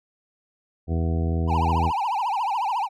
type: harmonic tone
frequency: 82.41 Hz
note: E2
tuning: in tune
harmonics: 1 / 2 / 3 / 4 / 5 / 6 / 8 / 9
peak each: -22 / -28 / -32 / -34 / -36 / -38 / -40 / -41 dBFS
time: 0.87-1.92 s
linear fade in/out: 50 ms
type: tone with vibrato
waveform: triangle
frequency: 880 Hz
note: A5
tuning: in tune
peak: -20 dBFS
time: 1.47-2.89 s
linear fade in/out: 50 ms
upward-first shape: triangle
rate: 14 Hz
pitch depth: 270 cents each way
effects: none